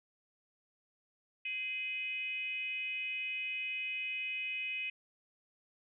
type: tone with frequency modulation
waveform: sine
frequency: 2518 Hz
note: D#7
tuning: 20 cents sharp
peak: -35 dBFS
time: 1.45-4.9 s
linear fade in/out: 5 ms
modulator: 444 Hz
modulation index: 0.57
effects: none